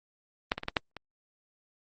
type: clicks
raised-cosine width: 0.3 ms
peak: -9 / -17 / -20 / -13 / -8 / -24 dBFS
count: 6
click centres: 0.519 / 0.58 / 0.634 / 0.684 / 0.768 / 0.967 s
effects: Opus 32 kbps